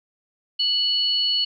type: tone pair together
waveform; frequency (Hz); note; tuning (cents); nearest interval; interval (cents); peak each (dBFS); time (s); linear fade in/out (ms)
sine; 2960 / 4380; F#7 / C#8; 0 / -22; perfect fifth; 678; -22 / -21; 0.59-1.45; 10
effects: none